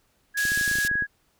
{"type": "tone", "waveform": "sine", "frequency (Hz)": 1661.2, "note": "G#6", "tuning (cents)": 0, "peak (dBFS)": -22, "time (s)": [0.34, 1.07], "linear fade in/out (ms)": 50}
{"type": "band-pass noise", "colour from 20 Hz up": "white", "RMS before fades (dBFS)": -32, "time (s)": [0.37, 0.88], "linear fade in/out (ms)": 5, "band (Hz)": [3100, 9400], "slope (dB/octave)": 12}
{"type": "clicks", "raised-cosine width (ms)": 3, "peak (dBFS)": -24, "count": 12, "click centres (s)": [0.453, 0.519, 0.575, 0.612, 0.678, 0.714, 0.755, 0.786, 0.85, 0.914, 0.955, 1.023]}
{"effects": ["pink hiss -67 dBFS RMS until 1.39 s"]}